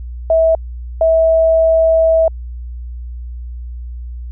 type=tone pair in turn; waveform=sine; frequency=650 / 650 Hz; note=E5 / E5; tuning=-24 / -24 cents; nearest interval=unison; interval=0 cents; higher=neither; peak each=-8 dBFS; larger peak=neither; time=0.3-0.55 / 1.01-2.28 s; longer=second; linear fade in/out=2 ms; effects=added 60 Hz sine -24 dBFS peak until 4.31 s